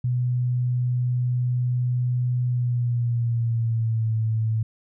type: tone with pitch glide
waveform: sine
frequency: 123.9 to 111.02 Hz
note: B2 to A2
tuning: +6 to +16 cents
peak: -20 dBFS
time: 0.04-4.63 s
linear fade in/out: 5 ms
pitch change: -190 cents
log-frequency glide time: 2.46-4.15 s
effects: none